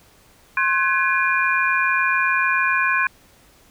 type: tone cluster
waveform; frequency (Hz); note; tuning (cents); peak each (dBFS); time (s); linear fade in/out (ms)
sine; 1063 / 1512 / 1679 / 2419; C6 / F#6 / G#6 / D#7; +27 / +37 / +18 / -49; -22; 0.57-3.07; 2
effects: pink hiss -53 dBFS RMS until 3.7 s